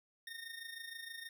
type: tone with amplitude modulation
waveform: 25% pulse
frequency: 1836 Hz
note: A#6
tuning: 27 cents flat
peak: -39 dBFS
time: 0.27-1.29 s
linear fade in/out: 2 ms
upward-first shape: sine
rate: 26.4 Hz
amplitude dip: 65%
effects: none